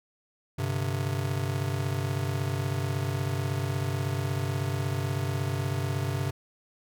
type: chord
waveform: square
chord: G suspended fourth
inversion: none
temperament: just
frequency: 98 / 130.67 / 147 Hz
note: G2 / C3 / D3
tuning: 0 / -2 / +2 cents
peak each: -32 / -31 / -36 dBFS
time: 0.58-6.31 s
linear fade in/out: 10 ms
effects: none